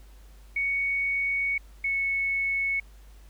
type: tone pair in turn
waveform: sine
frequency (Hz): 2228 / 2206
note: C#7 / C#7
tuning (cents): +8 / -9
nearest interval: unison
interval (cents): 17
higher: first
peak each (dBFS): -24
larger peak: neither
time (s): 0.56-1.58 / 1.84-2.8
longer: first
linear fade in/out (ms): 5
effects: added 50 Hz sine -47 dBFS peak until 3.29 s + pink hiss -60 dBFS RMS until 3.29 s